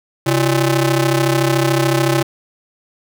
sawtooth ring-modulated tone, 235.7 Hz, A#3, 19 cents sharp, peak -6 dBFS, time 0.26-2.23 s, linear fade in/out 10 ms, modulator 101 Hz, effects none

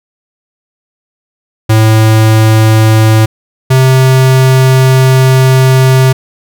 square tone pair in turn, 110 / 130.91 Hz, A2 / C3, 0 / +1 cents, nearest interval minor third, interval 301 cents, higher second, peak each -4 dBFS, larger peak neither, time 1.69-3.26 / 3.7-6.13 s, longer second, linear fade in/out 10 ms, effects none

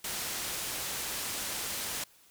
white low-pass noise, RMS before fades -36 dBFS, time 0.04-2.04 s, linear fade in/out 5 ms, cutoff 12000 Hz, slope 12 dB/octave, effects white hiss -61 dBFS RMS until 2.3 s

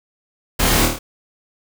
pink noise with echo, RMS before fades -18 dBFS, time 0.59-0.86 s, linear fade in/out 10 ms, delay 26 ms, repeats 5, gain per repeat -3 dB, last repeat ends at 0.99 s, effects none

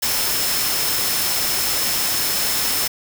sine tone in noise, 5274 Hz, E8, in tune, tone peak -26 dBFS, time 0.02-2.88 s, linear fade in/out 10 ms, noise white, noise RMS -21 dBFS, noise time 0.02-2.88 s, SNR -8 dB, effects none

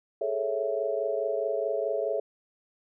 sine chord, A major seventh, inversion third, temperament equal, 415.3 / 440 / 554.4 / 659.3 Hz, G#4 / A4 / C#5 / E5, 0 / 0 / 0 / 0 cents, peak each -33 / -32 / -31 / -31 dBFS, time 0.21-2.2 s, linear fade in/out 5 ms, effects none

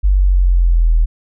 sine exponential sweep, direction down, 49 to 39.67 Hz, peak -8 dBFS, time 0.03-1.06 s, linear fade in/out 20 ms, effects none

